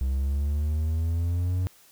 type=linear sweep; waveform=triangle; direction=up; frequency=64.5 to 92.4 Hz; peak=-21 dBFS; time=0.01-1.67 s; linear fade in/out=0 ms; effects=white hiss -56 dBFS RMS until 1.91 s